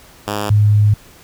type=tone pair in turn; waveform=5% pulse / sine; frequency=103.83 / 104.61 Hz; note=G#2 / G#2; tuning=0 / +13 cents; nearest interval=unison; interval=13 cents; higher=second; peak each=-8 / -8 dBFS; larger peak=neither; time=0.27-0.5 / 0.5-0.94 s; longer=second; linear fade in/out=5 ms; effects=pink hiss -44 dBFS RMS until 1.23 s